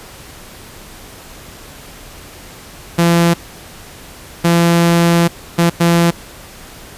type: tone bursts at uneven times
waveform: sawtooth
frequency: 170 Hz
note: F3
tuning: 46 cents flat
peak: -5 dBFS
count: 4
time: 2.98-3.34 / 4.44-5.28 / 5.58-5.7 / 5.8-6.11 s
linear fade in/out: 10 ms
effects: pink hiss -36 dBFS RMS until 6.97 s + resampled to 32000 Hz